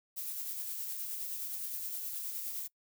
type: noise with tremolo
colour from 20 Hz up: violet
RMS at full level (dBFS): -38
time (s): 0.16-2.68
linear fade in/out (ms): 20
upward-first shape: sine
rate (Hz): 9.6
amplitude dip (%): 30
effects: noise-tail reverb RT60 0.1 s tail -23 dB re dry